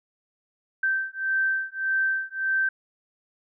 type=beating tone pair; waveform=sine; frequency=1556 / 1557.7 Hz; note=G6 / G6; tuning=-13 / -11 cents; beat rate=1.7 Hz; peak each=-26 dBFS; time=0.83-2.69 s; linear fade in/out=5 ms; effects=none